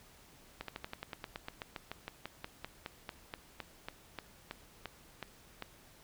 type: slowing click train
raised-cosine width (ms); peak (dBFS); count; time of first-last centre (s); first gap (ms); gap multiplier
0.3; -24; 27; 0.61-5.623; 73; 1.07
effects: pink hiss -60 dBFS RMS until 6.03 s